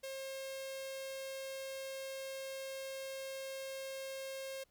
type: tone with notch filter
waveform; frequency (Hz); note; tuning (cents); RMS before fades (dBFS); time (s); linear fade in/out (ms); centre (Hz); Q
sawtooth; 536; C5; +42; -44; 0.03-4.64; 10; 1200; 1.1
effects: pink hiss -75 dBFS RMS until 4.7 s